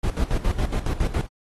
brown noise with tremolo, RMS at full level -21 dBFS, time 0.03-1.27 s, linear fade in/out 10 ms, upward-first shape square, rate 7.2 Hz, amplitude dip 75%, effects AAC 32 kbps

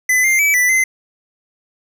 square tone with pitch steps, 2011 / 2101 / 2297 / 1981 / 2059 Hz, B6 / C7 / D7 / B6 / C7, +31 / +7 / -39 / +5 / -28 cents, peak -12 dBFS, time 0.09-0.84 s, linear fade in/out 5 ms, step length 150 ms, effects none

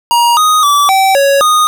square tone with pitch steps, 947 / 1246 / 1155 / 771 / 556 / 1236 Hz, A#5 / D#6 / D6 / G5 / C#5 / D#6, +27 / +2 / -29 / -29 / +5 / -12 cents, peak -7 dBFS, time 0.11-1.67 s, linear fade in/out 0 ms, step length 260 ms, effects none

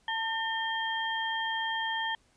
sine tone cluster, 893 / 1810 / 3193 Hz, A5 / A6 / G7, +25 / +48 / +31 cents, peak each -33 / -33 / -35 dBFS, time 0.08-2.15 s, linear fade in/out 2 ms, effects pink hiss -67 dBFS RMS until 2.36 s + resampled to 22050 Hz

